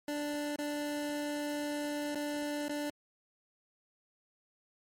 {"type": "tone with dropouts", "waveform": "25% pulse", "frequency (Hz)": 293.7, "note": "D4", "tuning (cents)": 0, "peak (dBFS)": -30, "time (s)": [0.08, 2.9], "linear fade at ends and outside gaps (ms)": 2, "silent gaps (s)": [[0.56, 0.587], [2.148, 2.155], [2.683, 2.694]], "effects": ["MP3 64 kbps"]}